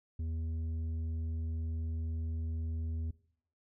triangle tone with tanh clipping, 81 Hz, E2, 30 cents flat, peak -35 dBFS, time 0.19-3.11 s, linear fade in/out 5 ms, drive 11 dB, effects noise-tail reverb RT60 0.6 s tail -20 dB re dry

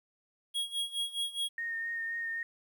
square tone with tremolo, 3302 Hz, G#7, 11 cents flat, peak -30 dBFS, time 0.54-1.49 s, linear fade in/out 20 ms, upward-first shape sine, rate 4.8 Hz, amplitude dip 85%
sine tone with vibrato, 1841 Hz, A#6, 22 cents flat, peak -33 dBFS, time 1.58-2.43 s, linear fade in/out 2 ms, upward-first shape sine, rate 3.8 Hz, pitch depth 16 cents each way
effects 11-bit

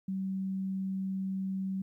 sine tone, 191.2 Hz, G3, 43 cents flat, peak -31 dBFS, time 0.08-1.82 s, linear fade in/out 5 ms, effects 12-bit

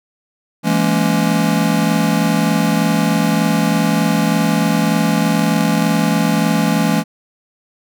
square chord, A# half-diminished seventh, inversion second, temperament just, 167.82 / 209.8 / 233.1 / 279.7 Hz, E3 / G#3 / A#3 / C#4, +31 / +18 / 0 / +16 cents, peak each -18 / -18 / -22 / -21 dBFS, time 0.63-7.04 s, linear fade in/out 50 ms, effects none

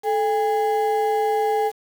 triangle ring-modulated tone, 622.3 Hz, D#5, in tune, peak -13 dBFS, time 0.03-1.72 s, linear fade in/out 50 ms, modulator 187 Hz, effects 7-bit

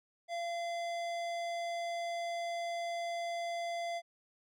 sine tone with hard clipping, 685 Hz, F5, 34 cents flat, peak -37 dBFS, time 0.28-4.02 s, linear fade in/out 50 ms, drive 16 dB, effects none

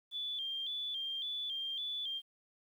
sine tone with vibrato, 3322 Hz, G#7, in tune, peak -36 dBFS, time 0.11-2.22 s, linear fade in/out 50 ms, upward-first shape square, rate 1.8 Hz, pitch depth 72 cents each way, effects 11-bit

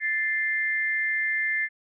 sine tone pair together, 1758.8 / 2093 Hz, A6 / C7, -1 / 0 cents, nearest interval minor third, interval 301 cents, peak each -26 dBFS, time 0-1.69 s, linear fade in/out 50 ms, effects none

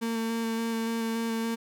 35% pulse tone with vibrato, 227.4 Hz, A#3, 43 cents flat, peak -26 dBFS, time 0.01-1.56 s, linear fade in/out 20 ms, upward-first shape square, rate 3.5 Hz, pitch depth 11 cents each way, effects none

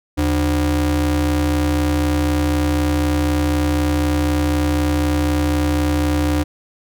square ring-modulated tone, 110 Hz, A2, in tune, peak -13 dBFS, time 0.17-6.44 s, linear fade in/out 20 ms, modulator 188 Hz, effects none

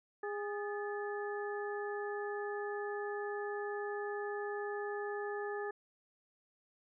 harmonic tone with a mistuned harmonic, 411.1 Hz, G#4, 18 cents flat, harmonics 1 / 2 / 3 / 4, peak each -38 / -44 / -48 / -45 dBFS, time 0.23-5.71 s, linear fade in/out 5 ms, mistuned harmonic 4, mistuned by +86 cents, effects none

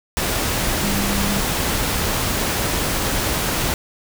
sine tone in noise, 200 Hz, G3, 35 cents sharp, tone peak -23 dBFS, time 0.84-1.4 s, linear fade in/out 0 ms, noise pink, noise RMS -21 dBFS, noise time 0.17-3.74 s, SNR -5 dB, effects none

